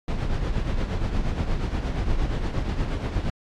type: noise with tremolo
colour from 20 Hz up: brown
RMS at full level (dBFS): -22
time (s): 0.08-3.3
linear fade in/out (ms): 2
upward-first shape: triangle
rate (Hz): 8.5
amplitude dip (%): 60
effects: low-pass 5000 Hz 12 dB/octave + AAC 64 kbps